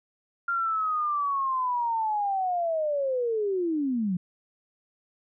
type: linear sweep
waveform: sine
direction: down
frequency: 1396.9 to 171.4 Hz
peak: -24 dBFS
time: 0.48-4.17 s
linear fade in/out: 5 ms
effects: none